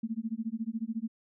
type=tone with tremolo; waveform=sine; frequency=224.9 Hz; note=A3; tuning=38 cents sharp; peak=-28 dBFS; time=0.03-1.08 s; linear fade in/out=5 ms; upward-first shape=sine; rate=14 Hz; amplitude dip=100%; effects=none